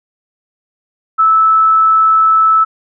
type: tone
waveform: sine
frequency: 1309 Hz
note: E6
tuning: 13 cents flat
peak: -6 dBFS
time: 1.18-2.65 s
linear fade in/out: 20 ms
effects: none